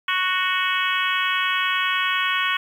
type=harmonic tone with a mistuned harmonic; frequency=370 Hz; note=F#4; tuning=in tune; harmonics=3 / 4 / 5 / 6 / 7 / 8 / 9; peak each=-25 / -26 / -27 / -28 / -28 / -29 / -30 dBFS; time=0.08-2.57 s; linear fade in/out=5 ms; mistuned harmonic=9; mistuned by=-23 cents; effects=8-bit